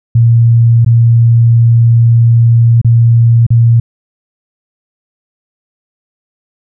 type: tone with dropouts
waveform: sine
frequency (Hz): 116.54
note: A#2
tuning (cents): 0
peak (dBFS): -3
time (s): 0.15-3.8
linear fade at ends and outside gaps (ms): 5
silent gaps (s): 0.848-0.862 / 2.815-2.846 / 3.466-3.504
effects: none